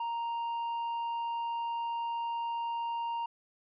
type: tone with hard clipping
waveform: triangle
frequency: 932.3 Hz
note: A#5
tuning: in tune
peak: -33 dBFS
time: 0-3.26 s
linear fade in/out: 5 ms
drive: 7 dB
effects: resampled to 11025 Hz